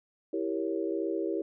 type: chord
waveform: sine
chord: E diminished seventh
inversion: none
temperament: equal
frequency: 329.6 / 392 / 466.2 / 554.4 Hz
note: E4 / G4 / Bb4 / Db5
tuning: 0 / 0 / 0 / 0 cents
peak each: -32 / -33 / -36 / -38 dBFS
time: 0.33-1.42 s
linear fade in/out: 5 ms
effects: none